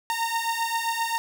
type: beating tone pair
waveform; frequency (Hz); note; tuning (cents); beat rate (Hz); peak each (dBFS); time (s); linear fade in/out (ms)
sawtooth; 915 / 922.6; A#5 / A#5; -32 / -18; 7.6; -24; 0.1-1.18; 0
effects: none